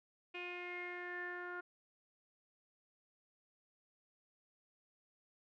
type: tone with low-pass filter sweep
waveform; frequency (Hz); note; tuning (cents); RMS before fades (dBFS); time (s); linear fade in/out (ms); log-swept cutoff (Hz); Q
sawtooth; 355.3; F4; +30; -45; 0.34-1.61; 10; 2600 to 1500; 10
effects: none